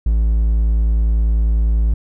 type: tone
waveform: triangle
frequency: 55.1 Hz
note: A1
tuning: 3 cents sharp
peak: -10 dBFS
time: 0.06-1.94 s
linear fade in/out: 5 ms
effects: none